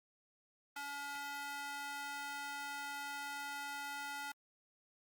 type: tone with high-pass filter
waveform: square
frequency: 284.6 Hz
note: C#4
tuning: 46 cents sharp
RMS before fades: -44 dBFS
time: 0.76-4.32 s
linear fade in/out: 5 ms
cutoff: 1100 Hz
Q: 1.8
effects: Opus 24 kbps